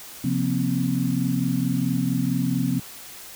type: tone cluster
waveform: sine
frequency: 133.5 / 175.3 / 241.3 / 265.8 Hz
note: C3 / F3 / B3 / C4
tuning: +35 / +7 / -40 / +27 cents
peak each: -26 dBFS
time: 0.24-2.8 s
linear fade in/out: 5 ms
effects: white hiss -41 dBFS RMS until 3.35 s